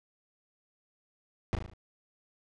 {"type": "noise with echo", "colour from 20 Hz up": "brown", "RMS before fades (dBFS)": -27, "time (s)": [1.53, 1.55], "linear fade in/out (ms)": 0, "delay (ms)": 37, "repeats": 5, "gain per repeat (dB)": -5, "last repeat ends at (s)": 1.735, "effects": ["low-pass 5000 Hz 12 dB/octave"]}